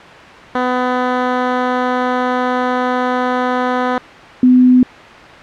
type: tone pair in turn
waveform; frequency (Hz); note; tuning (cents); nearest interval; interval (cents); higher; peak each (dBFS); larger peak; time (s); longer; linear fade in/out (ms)
10% pulse / sine; 250.9 / 252; B3 / B3; +28 / +35; unison; 7; second; -5; neither; 0.55-3.98 / 4.43-4.83; first; 2
effects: white hiss -34 dBFS RMS until 5.42 s + low-pass 2000 Hz 12 dB/octave